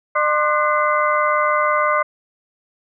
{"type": "tone cluster", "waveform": "sine", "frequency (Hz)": [603, 1057, 1203, 1489, 2047], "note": ["D5", "C6", "D6", "F#6", "C7"], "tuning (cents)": [46, 17, 41, 11, -38], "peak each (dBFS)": [-20, -21, -19, -24, -24], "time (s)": [0.15, 2.03], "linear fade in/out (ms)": 10, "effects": []}